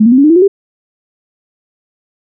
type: tone with pitch steps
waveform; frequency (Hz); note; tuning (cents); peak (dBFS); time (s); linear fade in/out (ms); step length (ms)
sine; 215.6 / 235.1 / 256.4 / 279.6 / 304.9 / 332.5 / 362.6 / 395.4; A3 / A#3 / C4 / C#4 / D#4 / E4 / F#4 / G4; -35 / +15 / -35 / +15 / -35 / +15 / -35 / +15; -3; 0-0.48; 10; 60
effects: none